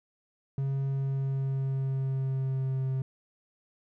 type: tone with pitch glide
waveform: triangle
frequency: 136.4 to 132.06 Hz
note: C#3 to C3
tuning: -28 to +16 cents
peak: -25 dBFS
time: 0.58-3.02 s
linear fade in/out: 2 ms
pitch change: -56 cents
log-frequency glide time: 0.86-2.9 s
effects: none